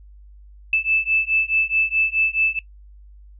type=beating tone pair; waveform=sine; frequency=2628 / 2632.7 Hz; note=E7 / E7; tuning=-6 / -3 cents; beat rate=4.7 Hz; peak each=-20 / -20 dBFS; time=0.73-2.59 s; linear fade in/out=2 ms; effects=noise-tail reverb RT60 0.1 s tail -19 dB re dry + added 50 Hz sine -42 dBFS peak until 3.39 s